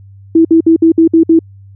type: tone bursts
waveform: sine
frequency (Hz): 327.4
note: E4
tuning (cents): -12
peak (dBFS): -3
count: 7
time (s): 0.35-1.391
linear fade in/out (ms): 5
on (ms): 99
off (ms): 58
effects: added 98 Hz sine -34 dBFS peak until 1.75 s